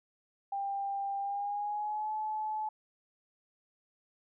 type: tone with pitch glide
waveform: sine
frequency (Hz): 794 to 860.9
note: G5 to A5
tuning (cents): +22 to -38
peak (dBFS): -32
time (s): 0.52-2.69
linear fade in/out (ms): 5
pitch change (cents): +140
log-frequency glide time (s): 1.19-2.12
effects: none